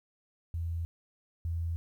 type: tone pair in turn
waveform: sine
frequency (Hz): 83.7 / 83.7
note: E2 / E2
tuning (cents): +27 / +27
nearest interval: unison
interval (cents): 0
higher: neither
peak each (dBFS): -31 / -30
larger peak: second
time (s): 0.54-0.85 / 1.45-1.76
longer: neither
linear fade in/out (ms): 0
effects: 11-bit